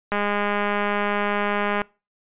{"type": "click train", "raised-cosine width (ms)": 0.5, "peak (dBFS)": -9, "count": 349, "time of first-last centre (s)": [0.12, 1.818], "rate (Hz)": 205, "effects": ["noise-tail reverb RT60 0.3 s tail -24 dB re dry", "resampled to 8000 Hz"]}